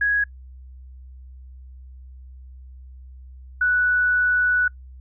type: tone pair in turn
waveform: sine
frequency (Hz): 1661.2 / 1479.3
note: G#6 / F#6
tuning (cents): 0 / -1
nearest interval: major second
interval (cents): 201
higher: first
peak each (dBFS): -17 / -16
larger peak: second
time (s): 0.01-0.24 / 3.61-4.68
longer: second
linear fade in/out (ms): 5
effects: noise-tail reverb RT60 0.1 s tail -26 dB re dry + added 64 Hz sine -39 dBFS peak until 5 s